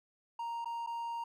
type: tone with dropouts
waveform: triangle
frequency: 932.3 Hz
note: A#5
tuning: in tune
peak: -34 dBFS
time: 0.39-1.24 s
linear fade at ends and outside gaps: 5 ms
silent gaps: 0.646-0.656 / 0.864-0.871 s
effects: none